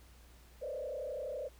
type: tone with frequency modulation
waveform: sine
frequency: 554.4 Hz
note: C#5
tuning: in tune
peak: -37 dBFS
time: 0.61-1.49 s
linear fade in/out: 20 ms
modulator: 31.9 Hz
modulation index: 2
effects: added 60 Hz sine -57 dBFS peak until 1.59 s + pink hiss -63 dBFS RMS until 1.59 s